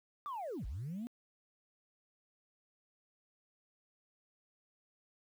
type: linear two-way sweep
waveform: sine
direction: down then up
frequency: 1204 to 42.7 to 247.2 Hz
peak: -37 dBFS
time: 0.26-1.07 s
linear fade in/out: 0 ms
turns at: 0.66 s
effects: tanh soft clip ceiling -36 dBFS + 11-bit